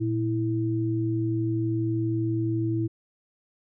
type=tone pair together; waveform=sine; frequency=115.7 / 327.8 Hz; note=A#2 / E4; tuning=-13 / -10 cents; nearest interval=octave + tritone; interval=1803 cents; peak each=-26 dBFS; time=0-2.88 s; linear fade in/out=20 ms; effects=none